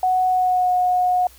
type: tone with pitch glide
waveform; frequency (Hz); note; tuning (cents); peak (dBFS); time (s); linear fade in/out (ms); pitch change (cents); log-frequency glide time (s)
sine; 740 to 726.4; F#5 to F#5; 0 to -32; -15; 0.03-1.27; 2; -32; 0.28-0.72
effects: added 60 Hz sine -49 dBFS peak until 1.38 s + white hiss -49 dBFS RMS until 1.38 s